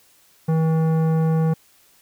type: tone with tanh clipping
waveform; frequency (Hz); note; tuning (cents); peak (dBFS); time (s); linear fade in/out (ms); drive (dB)
sine; 160.6; E3; -45; -18; 0.48-1.54; 10; 14
effects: white hiss -56 dBFS RMS until 2.01 s